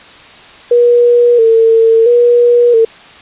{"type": "tone with vibrato", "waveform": "sine", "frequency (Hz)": 466.1, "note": "A#4", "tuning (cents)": 0, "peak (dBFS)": -4, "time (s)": [0.71, 2.85], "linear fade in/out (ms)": 5, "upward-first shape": "square", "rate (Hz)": 0.74, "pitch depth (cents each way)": 53, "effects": ["white hiss -36 dBFS RMS until 3.21 s", "resampled to 8000 Hz"]}